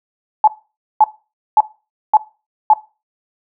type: tone bursts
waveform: sine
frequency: 860 Hz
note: A5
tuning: 40 cents flat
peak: -5 dBFS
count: 5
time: 0.44-2.735 s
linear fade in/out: 2 ms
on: 35 ms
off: 530 ms
effects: noise-tail reverb RT60 0.3 s tail -18 dB re dry